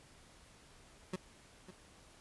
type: tone with echo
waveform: 25% pulse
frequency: 185 Hz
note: F#3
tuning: in tune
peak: -32 dBFS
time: 1.13-1.16 s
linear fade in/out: 5 ms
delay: 550 ms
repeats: 1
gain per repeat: -14 dB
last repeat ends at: 1.71 s
effects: pink hiss -61 dBFS RMS until 2.2 s + resampled to 24000 Hz